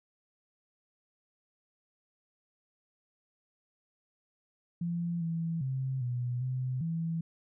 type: tone with pitch steps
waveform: sine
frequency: 171.3 / 165.4 / 132.2 / 122.8 / 128.4 / 164.8 Hz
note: F3 / E3 / C3 / B2 / C3 / E3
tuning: -33 / +6 / +18 / -9 / -32 / 0 cents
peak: -30 dBFS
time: 4.81-7.21 s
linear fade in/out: 5 ms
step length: 400 ms
effects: none